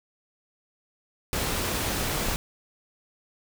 pink noise, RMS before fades -28 dBFS, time 1.33-2.36 s, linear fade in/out 0 ms, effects none

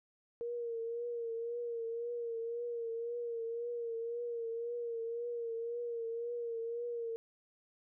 sine tone with vibrato, 467.4 Hz, A#4, 5 cents sharp, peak -36 dBFS, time 0.41-7.16 s, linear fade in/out 0 ms, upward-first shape triangle, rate 1.9 Hz, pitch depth 50 cents each way, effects none

